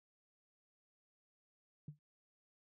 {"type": "tone with exponential decay", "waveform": "sine", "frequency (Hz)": 148.7, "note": "D3", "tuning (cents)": 22, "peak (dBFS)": -40, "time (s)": [1.88, 1.99], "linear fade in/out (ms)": 2, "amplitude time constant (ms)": 22, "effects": ["tanh soft clip ceiling -38 dBFS", "high-pass 80 Hz 12 dB/octave"]}